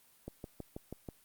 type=click train; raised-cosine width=2 ms; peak=-28 dBFS; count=6; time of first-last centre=0.28-1.088 s; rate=6.19 Hz; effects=white hiss -65 dBFS RMS until 1.24 s + Opus 32 kbps